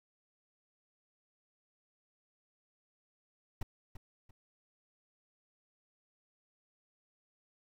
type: noise with echo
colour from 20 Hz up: brown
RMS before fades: -34 dBFS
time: 3.61-3.63 s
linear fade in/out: 5 ms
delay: 340 ms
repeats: 2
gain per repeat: -11 dB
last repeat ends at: 4.31 s
effects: none